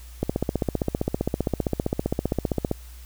click train, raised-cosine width 2 ms, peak -9 dBFS, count 39, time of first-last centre 0.23-2.714 s, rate 15.3 Hz, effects added 60 Hz sine -40 dBFS peak until 3.05 s + white hiss -51 dBFS RMS until 3.05 s

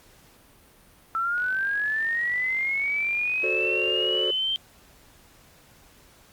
sine linear sweep, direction up, 1319 to 3160 Hz, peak -23 dBFS, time 1.15-4.56 s, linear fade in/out 0 ms
click train, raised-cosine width 0.3 ms, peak -28 dBFS, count 141, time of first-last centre 1.38-4.297 s, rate 48 Hz
triangle chord, D dominant seventh, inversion first, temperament just, 367.1 / 440.5 / 528.6 / 587.3 Hz, F#4 / A4 / C5 / D5, -14 / +2 / +18 / 0 cents, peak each -28 / -29 / -31 / -34 dBFS, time 3.43-4.31 s, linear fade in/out 5 ms
effects pink hiss -55 dBFS RMS until 6.32 s + Opus 48 kbps

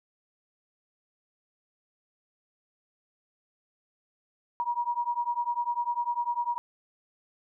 sine beating tone pair, 951 / 961 Hz, A#5 / B5, +34 / -48 cents, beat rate 10 Hz, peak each -30 dBFS, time 4.6-6.58 s, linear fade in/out 0 ms, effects none

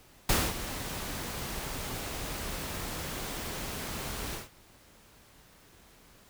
pink noise with ADSR envelope, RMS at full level -24 dBFS, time 0.29-4.49 s, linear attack 5 ms, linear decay 240 ms, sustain -13 dB, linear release 150 ms, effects pink hiss -58 dBFS RMS until 6.29 s

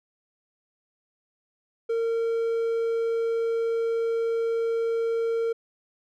triangle tone, 458.3 Hz, A#4, 29 cents flat, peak -21 dBFS, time 1.89-5.53 s, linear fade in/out 10 ms, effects none

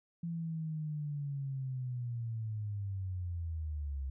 sine linear sweep, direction down, 170 to 65.9 Hz, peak -35 dBFS, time 0.23-4.1 s, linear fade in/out 5 ms, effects none

